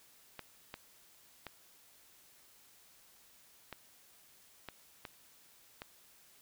clicks, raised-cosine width 0.3 ms, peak -27 dBFS, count 7, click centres 0.393 / 0.741 / 1.467 / 3.727 / 4.687 / 5.052 / 5.819 s, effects white hiss -63 dBFS RMS until 6.41 s

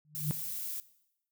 sine tone with exponential growth, 151 Hz, D3, 48 cents sharp, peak -25 dBFS, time 0.05-0.31 s, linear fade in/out 0 ms, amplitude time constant 55 ms
violet noise, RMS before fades -38 dBFS, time 0.15-0.8 s, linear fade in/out 0 ms
effects noise-tail reverb RT60 0.8 s tail -18 dB re dry

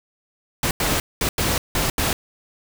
pink noise bursts at uneven times, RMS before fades -21 dBFS, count 6, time 0.63-0.71 / 0.8-1 / 1.21-1.29 / 1.38-1.58 / 1.75-1.9 / 1.98-2.13 s, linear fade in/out 2 ms, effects none

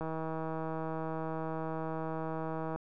click train, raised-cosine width 1 ms, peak -24 dBFS, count 441, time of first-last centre 0.01-2.76 s, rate 160 Hz, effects none

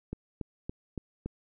click train, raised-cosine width 3 ms, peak -22 dBFS, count 5, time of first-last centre 0.13-1.26 s, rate 3.54 Hz, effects none

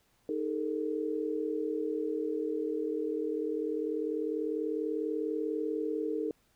sine chord, D# suspended fourth, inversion none, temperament equal with one note detuned, 311.1 / 415.3 / 455.5 Hz, D#4 / G#4 / A#4, 0 / 0 / -40 cents, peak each -34 / -36 / -34 dBFS, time 0.29-6.31 s, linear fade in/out 2 ms, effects pink hiss -70 dBFS RMS until 6.55 s

